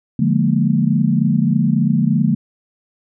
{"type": "chord", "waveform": "sine", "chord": "Bb dominant seventh", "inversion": "first", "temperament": "just", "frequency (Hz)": [145.68, 174.81, 209.8, 233.1], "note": ["D3", "F3", "Ab3", "Bb3"], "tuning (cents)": [-14, 2, 18, 0], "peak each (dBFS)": -18, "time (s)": [0.19, 2.35], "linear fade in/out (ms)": 5, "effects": []}